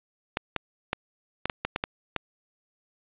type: clicks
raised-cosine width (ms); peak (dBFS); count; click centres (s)
0.3; -10; 9; 0.371 / 0.563 / 0.931 / 1.456 / 1.498 / 1.65 / 1.761 / 1.839 / 2.163
effects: resampled to 8000 Hz + 8-bit